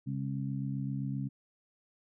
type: harmonic tone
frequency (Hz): 67.7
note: C#2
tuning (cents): -40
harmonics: 2 / 3 / 4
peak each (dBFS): -34 / -38 / -40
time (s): 0.06-1.29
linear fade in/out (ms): 20
effects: none